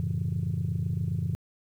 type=chord; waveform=sine; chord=F# minor seventh; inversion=none; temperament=just; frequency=92.5 / 111 / 138.75 / 166.5 Hz; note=F#2 / A2 / C#3 / E3; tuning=0 / +16 / +2 / +18 cents; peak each=-31 dBFS; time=0-1.35 s; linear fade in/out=0 ms; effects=tanh soft clip ceiling -20 dBFS + 10-bit